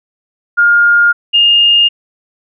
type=tone pair in turn; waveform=sine; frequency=1415 / 2830 Hz; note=F6 / F7; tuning=+22 / +22 cents; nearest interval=octave; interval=1200 cents; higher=second; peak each=-5 dBFS; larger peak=neither; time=0.57-1.13 / 1.33-1.89 s; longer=neither; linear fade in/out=20 ms; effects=none